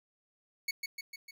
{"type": "tone with echo", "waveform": "25% pulse", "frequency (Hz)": 2217, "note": "C#7", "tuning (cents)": 0, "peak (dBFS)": -27, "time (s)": [0.68, 0.71], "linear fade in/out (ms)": 5, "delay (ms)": 150, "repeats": 4, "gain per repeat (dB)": -4, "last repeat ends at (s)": 1.31, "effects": []}